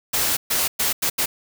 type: noise bursts at uneven times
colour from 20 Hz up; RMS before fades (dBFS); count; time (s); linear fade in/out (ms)
white; -21; 5; 0.13-0.37 / 0.5-0.68 / 0.79-0.93 / 1.02-1.1 / 1.18-1.26; 10
effects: none